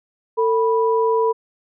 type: tone pair together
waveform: sine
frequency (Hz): 450 / 982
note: A4 / B5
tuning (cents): +39 / -10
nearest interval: octave + major second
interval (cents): 1351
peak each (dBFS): -16 / -20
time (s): 0.37-1.33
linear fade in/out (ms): 20
effects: none